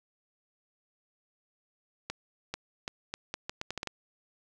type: accelerating click train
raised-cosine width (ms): 0.2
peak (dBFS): -17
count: 11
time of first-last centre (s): 2.1-3.873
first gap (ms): 440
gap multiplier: 0.77
effects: none